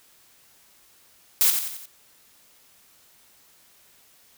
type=noise with echo; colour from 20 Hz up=blue; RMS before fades=-18 dBFS; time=1.41-1.5 s; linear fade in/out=0 ms; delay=89 ms; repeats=4; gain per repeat=-6 dB; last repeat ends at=1.856 s; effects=white hiss -57 dBFS RMS until 4.37 s